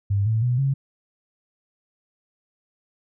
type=tone with pitch steps; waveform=sine; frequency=100 / 110.96 / 123.11 / 136.6 Hz; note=G2 / A2 / B2 / C#3; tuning=+35 / +15 / -5 / -25 cents; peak=-18 dBFS; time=0.1-0.74 s; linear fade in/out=10 ms; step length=160 ms; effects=none